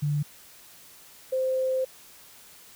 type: tone pair in turn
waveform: sine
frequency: 146.8 / 520.4 Hz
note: D3 / C5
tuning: 0 / -9 cents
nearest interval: octave + minor seventh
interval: 2191 cents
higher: second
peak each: -23 dBFS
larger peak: neither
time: 0.02-0.23 / 1.32-1.85 s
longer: second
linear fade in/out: 10 ms
effects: white hiss -51 dBFS RMS until 2.75 s